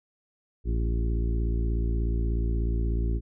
harmonic tone with a mistuned harmonic, 56.6 Hz, A1, 50 cents sharp, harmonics 1 / 2 / 3 / 4 / 5 / 6 / 7, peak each -24 / -33 / -39 / -39 / -41 / -39 / -42 dBFS, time 0.64-3.21 s, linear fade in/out 50 ms, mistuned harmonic 7, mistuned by +28 cents, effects none

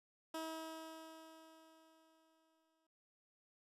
15% pulse tone with exponential decay, 321 Hz, E4, 46 cents flat, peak -35 dBFS, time 0.34-2.87 s, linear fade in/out 5 ms, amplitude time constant 550 ms, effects resampled to 32000 Hz

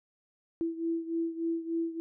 sine beating tone pair, 330.5 / 333.9 Hz, E4 / E4, +5 / +22 cents, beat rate 3.4 Hz, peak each -31 / -35 dBFS, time 0.61-2 s, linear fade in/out 0 ms, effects none

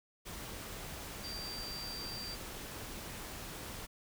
sine tone in noise, 4700 Hz, D8, 1 cent sharp, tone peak -42 dBFS, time 1.23-2.36 s, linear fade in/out 20 ms, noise pink, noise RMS -45 dBFS, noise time 0.25-3.87 s, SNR 0 dB, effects none

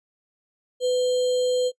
sine tone with sample-and-hold, 501 Hz, B4, 25 cents sharp, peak -19 dBFS, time 0.8-1.72 s, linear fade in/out 50 ms, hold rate 3675 Hz, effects noise-tail reverb RT60 0.1 s tail -24 dB re dry + resampled to 22050 Hz

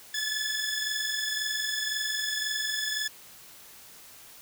15% pulse tone pair together, 1711 / 1732.9 Hz, A6 / A6, -49 / -27 cents, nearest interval unison, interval 22 cents, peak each -25 dBFS, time 0.14-3.08 s, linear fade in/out 5 ms, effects white hiss -50 dBFS RMS until 4.41 s

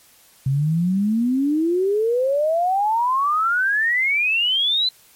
sine exponential sweep, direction up, 130.81 to 4078 Hz, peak -16 dBFS, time 0.46-4.89 s, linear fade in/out 5 ms, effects white hiss -52 dBFS RMS until 5.15 s + MP3 64 kbps

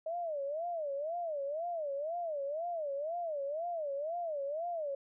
sine tone with vibrato, 622.3 Hz, D#5, in tune, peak -34 dBFS, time 0.06-4.95 s, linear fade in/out 5 ms, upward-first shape sine, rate 2 Hz, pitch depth 210 cents each way, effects none

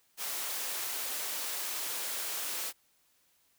white high-pass noise, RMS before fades -36 dBFS, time 0.17-2.73 s, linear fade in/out 50 ms, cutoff 390 Hz, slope 12 dB/octave, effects white hiss -70 dBFS RMS until 3.58 s

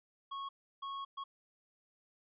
square tone bursts at uneven times, 1100 Hz, C#6, 14 cents flat, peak -40 dBFS, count 3, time 0.31-0.49 / 0.82-1.05 / 1.17-1.24 s, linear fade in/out 10 ms, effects resampled to 8000 Hz

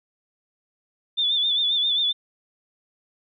sine tone with vibrato, 3520 Hz, A7, in tune, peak -19 dBFS, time 1.17-2.13 s, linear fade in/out 20 ms, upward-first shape sine, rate 7.5 Hz, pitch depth 61 cents each way, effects none

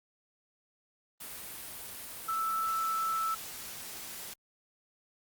sine tone in noise, 1318.5 Hz, E6, in tune, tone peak -29 dBFS, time 2.28-3.35 s, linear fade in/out 10 ms, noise white, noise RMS -43 dBFS, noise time 1.2-4.34 s, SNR +11 dB, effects Opus 32 kbps

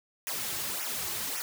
white noise with flanger, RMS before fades -34 dBFS, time 0.27-1.42 s, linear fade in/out 0 ms, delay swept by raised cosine 0.23 to 4.23 ms, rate 1.8 Hz, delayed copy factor -0.85, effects none

